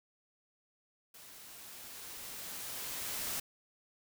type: noise with level ramp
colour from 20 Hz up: white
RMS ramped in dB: -54 to -37 dBFS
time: 1.14-3.4 s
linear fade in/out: 5 ms
effects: none